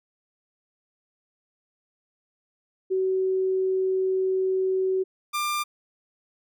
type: tone pair in turn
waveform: sine / sawtooth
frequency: 377.3 / 1193 Hz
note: F#4 / D6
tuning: +34 / +27 cents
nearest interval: octave + minor sixth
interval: 1993 cents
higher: second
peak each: -21 dBFS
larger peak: neither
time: 2.9-5.04 / 5.33-5.64 s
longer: first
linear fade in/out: 20 ms
effects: none